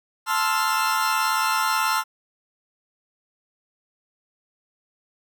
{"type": "chord", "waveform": "40% pulse", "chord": "F major seventh", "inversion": "first", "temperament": "equal", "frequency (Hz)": [880, 1046.5, 1318.5, 1396.9], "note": ["A5", "C6", "E6", "F6"], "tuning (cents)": [0, 0, 0, 0], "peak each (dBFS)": -25, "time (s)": [0.26, 2.04], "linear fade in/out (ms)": 50, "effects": []}